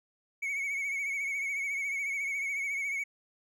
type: tone with vibrato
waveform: triangle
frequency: 2229 Hz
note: C#7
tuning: 9 cents sharp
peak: -29 dBFS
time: 0.42-3.04 s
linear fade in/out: 10 ms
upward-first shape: triangle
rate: 14 Hz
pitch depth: 63 cents each way
effects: none